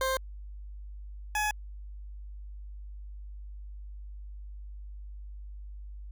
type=tone pair in turn; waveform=20% pulse; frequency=526 / 845.1 Hz; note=C5 / G#5; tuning=+9 / +30 cents; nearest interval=minor sixth; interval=821 cents; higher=second; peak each=-22 dBFS; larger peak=neither; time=0.01-0.17 / 1.35-1.51 s; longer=neither; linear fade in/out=2 ms; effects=added 50 Hz sine -40 dBFS peak until 6.11 s